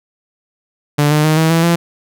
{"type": "tone with pitch steps", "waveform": "sawtooth", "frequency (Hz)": [146.83, 151.22, 155.74, 160.4, 165.19, 170.13], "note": ["D3", "D#3", "D#3", "E3", "E3", "F3"], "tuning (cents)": [0, -49, 2, -47, 4, -45], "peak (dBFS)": -6, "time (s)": [0.98, 1.76], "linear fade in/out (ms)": 10, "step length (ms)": 130, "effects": []}